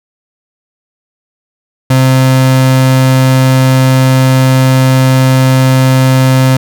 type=tone; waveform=35% pulse; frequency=130.81 Hz; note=C3; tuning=in tune; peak=-3 dBFS; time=1.9-6.57 s; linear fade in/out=5 ms; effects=none